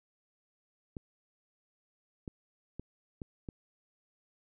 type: clicks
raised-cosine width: 3 ms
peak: -27 dBFS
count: 5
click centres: 0.968 / 2.278 / 2.796 / 3.218 / 3.488 s
effects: none